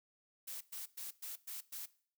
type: noise bursts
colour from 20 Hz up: blue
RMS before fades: -45 dBFS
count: 6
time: 0.47-1.86 s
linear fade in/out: 10 ms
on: 140 ms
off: 110 ms
effects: noise-tail reverb RT60 0.5 s tail -19 dB re dry